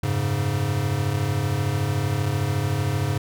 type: chord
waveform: square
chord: F# suspended second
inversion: none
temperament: equal with one note detuned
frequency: 90.49 / 103.83 / 138.59 Hz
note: F#2 / G#2 / C#3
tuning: -38 / 0 / 0 cents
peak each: -31 / -25 / -26 dBFS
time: 0.03-3.18 s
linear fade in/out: 5 ms
effects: none